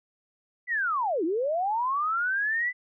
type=linear two-way sweep; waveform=sine; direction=down then up; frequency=2015 to 303.9 to 2015 Hz; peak=-24 dBFS; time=0.67-2.73 s; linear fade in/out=50 ms; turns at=1.24 s; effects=none